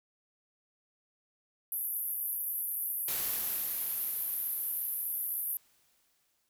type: band-pass noise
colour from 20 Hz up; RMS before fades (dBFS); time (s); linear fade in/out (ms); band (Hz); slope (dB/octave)
pink; -35; 1.72-5.57; 0; 11000 to 14000; 96
type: noise with exponential decay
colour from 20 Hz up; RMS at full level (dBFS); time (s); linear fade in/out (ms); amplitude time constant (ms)
white; -37; 3.08-6.49; 1; 740
effects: none